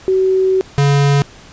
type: tone pair in turn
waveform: sine / square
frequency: 377.9 / 141.55 Hz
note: F#4 / C#3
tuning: +37 / +37 cents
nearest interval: octave + perfect fourth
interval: 1700 cents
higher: first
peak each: -10 dBFS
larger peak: neither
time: 0.08-0.61 / 0.78-1.22 s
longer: first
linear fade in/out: 0 ms
effects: pink hiss -40 dBFS RMS until 1.52 s + resampled to 16000 Hz